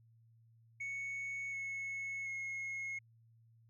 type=tone with pitch steps; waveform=sine; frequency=2217 / 2192 / 2166 Hz; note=C#7 / C#7 / C#7; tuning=0 / -20 / -41 cents; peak=-36 dBFS; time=0.8-2.99 s; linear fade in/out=10 ms; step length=730 ms; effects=tanh soft clip ceiling -38 dBFS + added 114 Hz sine -63 dBFS peak until 3.69 s